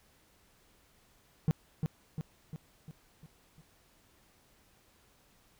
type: tone with echo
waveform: triangle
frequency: 155.56 Hz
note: D#3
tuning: in tune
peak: -21 dBFS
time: 1.48-1.51 s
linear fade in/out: 0 ms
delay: 350 ms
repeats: 6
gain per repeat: -5 dB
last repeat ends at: 3.61 s
effects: pink hiss -66 dBFS RMS until 5.59 s